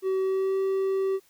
triangle tone with pitch glide, 380 to 385.5 Hz, F#4 to G4, +46 to -29 cents, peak -21 dBFS, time 0.02-1.2 s, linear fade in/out 50 ms, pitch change +25 cents, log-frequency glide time 0.2-0.57 s, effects white hiss -62 dBFS RMS until 1.29 s

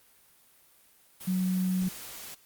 sine tone in noise, 185 Hz, F#3, in tune, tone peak -25 dBFS, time 1.27-1.89 s, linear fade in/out 10 ms, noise white, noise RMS -43 dBFS, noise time 1.2-2.35 s, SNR +15 dB, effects white hiss -61 dBFS RMS until 2.45 s + Opus 32 kbps

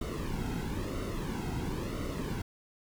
brown noise with flanger, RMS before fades -35 dBFS, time 0.01-2.42 s, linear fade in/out 5 ms, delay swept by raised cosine 1.2 to 1.74 ms, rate 1 Hz, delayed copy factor -0.7, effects none

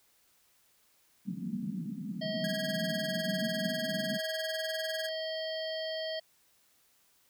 white band-pass noise, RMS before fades -37 dBFS, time 1.25-4.2 s, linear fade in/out 50 ms, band 170 to 230 Hz, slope 48 dB/octave
harmonic tone, 638 Hz, D#5, 43 cents sharp, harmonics 1 / 3 / 5 / 7 / 8, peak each -35 / -44 / -42 / -43 / -49 dBFS, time 2.21-6.2 s, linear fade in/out 10 ms
sawtooth tone with tremolo, 1651 Hz, G#6, 11 cents flat, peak -31 dBFS, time 2.44-5.09 s, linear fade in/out 2 ms, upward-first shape sine, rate 20 Hz, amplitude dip 100%
effects white hiss -68 dBFS RMS until 7.29 s

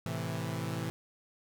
sawtooth chord, A minor, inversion none, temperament equal, 110 / 130.81 / 164.81 Hz, A2 / C3 / E3, 0 / 0 / 0 cents, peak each -34 / -35 / -33 dBFS, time 0.06-0.9 s, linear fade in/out 0 ms, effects none

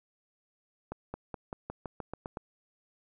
accelerating click train, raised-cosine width 1 ms, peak -23 dBFS, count 10, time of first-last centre 0.92-2.372 s, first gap 220 ms, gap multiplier 0.92, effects none

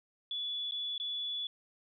sine tone with dropouts, 3430 Hz, A7, 45 cents flat, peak -34 dBFS, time 0.31-1.47 s, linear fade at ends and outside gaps 2 ms, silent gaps 0.711-0.72 / 0.98-0.999 s, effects none

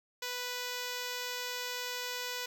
5% pulse tone, 493.9 Hz, B4, in tune, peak -24 dBFS, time 0.22-2.46 s, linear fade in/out 5 ms, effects none

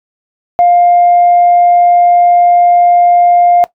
sine tone, 703 Hz, F5, 11 cents sharp, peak -3 dBFS, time 0.59-3.64 s, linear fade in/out 0 ms, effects noise-tail reverb RT60 0.1 s tail -17 dB re dry + tanh soft clip ceiling 0 dBFS

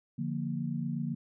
sine chord, Bb major, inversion first, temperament equal, 146.83 / 174.61 / 233.1 Hz, D3 / F3 / Bb3, 0 / 0 / 0 cents, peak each -35 / -36 / -35 dBFS, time 0.18-1.15 s, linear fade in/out 10 ms, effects none

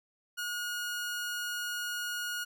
sawtooth tone, 1440 Hz, F#6, 47 cents flat, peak -30 dBFS, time 0.37-2.45 s, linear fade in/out 20 ms, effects none

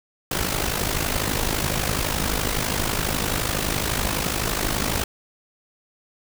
pink noise with amplitude modulation, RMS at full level -21 dBFS, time 0.31-5.04 s, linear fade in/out 5 ms, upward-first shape sine, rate 51.9 Hz, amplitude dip 70%, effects none

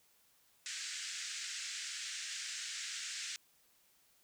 white band-pass noise, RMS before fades -43 dBFS, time 0.66-3.36 s, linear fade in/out 0 ms, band 1500 to 7900 Hz, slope 48 dB/octave, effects white hiss -70 dBFS RMS until 4.23 s

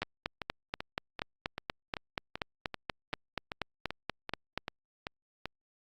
two click trains, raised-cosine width 0.3 ms, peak -16 / -20 dBFS, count 20 / 15, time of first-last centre 0.02-4.576 / 0.03-5.456 s, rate 4.17 / 2.58 Hz, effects Opus 48 kbps

